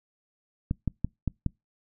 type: clicks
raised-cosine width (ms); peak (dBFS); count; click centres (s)
5; -14; 5; 0.711 / 0.877 / 1.046 / 1.277 / 1.463
effects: noise-tail reverb RT60 0.2 s tail -26 dB re dry